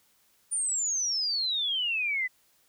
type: exponential sweep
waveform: sine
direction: down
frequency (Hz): 9397 to 1975.5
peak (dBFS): -26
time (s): 0.51-2.28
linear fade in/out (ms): 20
effects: white hiss -66 dBFS RMS until 2.68 s